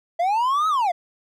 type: linear two-way sweep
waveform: triangle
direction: up then down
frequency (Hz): 659.3 to 1299 to 659.3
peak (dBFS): -16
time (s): 0.19-0.92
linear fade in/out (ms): 10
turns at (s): 0.68
effects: none